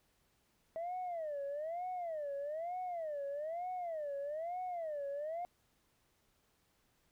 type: tone with vibrato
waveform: sine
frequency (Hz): 641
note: E5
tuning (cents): -49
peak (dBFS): -36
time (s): 0.76-5.45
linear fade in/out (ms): 0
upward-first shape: sine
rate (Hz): 1.1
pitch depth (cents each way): 240
effects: tanh soft clip ceiling -35 dBFS + pink hiss -75 dBFS RMS until 7.11 s